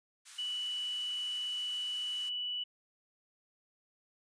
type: high-pass noise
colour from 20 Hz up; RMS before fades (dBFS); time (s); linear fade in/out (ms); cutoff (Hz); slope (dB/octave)
white; -50; 0.25-2.3; 20; 1100; 24
type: tone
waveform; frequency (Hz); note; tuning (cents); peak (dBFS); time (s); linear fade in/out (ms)
sine; 2959; F#7; -1; -34; 0.38-2.64; 10
effects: resampled to 22050 Hz